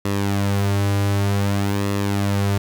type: tone with flanger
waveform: sawtooth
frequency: 100.1 Hz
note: G2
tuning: 37 cents sharp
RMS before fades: -20 dBFS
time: 0.05-2.58 s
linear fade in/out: 5 ms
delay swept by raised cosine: 1.3 to 4.5 ms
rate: 0.54 Hz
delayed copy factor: -0.5
effects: 9-bit